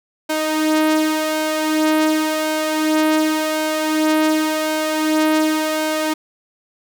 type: tone with flanger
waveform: sawtooth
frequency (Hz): 311.1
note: D#4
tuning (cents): 0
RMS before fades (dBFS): -18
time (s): 0.29-6.14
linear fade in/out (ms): 10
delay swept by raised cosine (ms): 1.3 to 3.3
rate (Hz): 0.9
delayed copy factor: +0.5
effects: none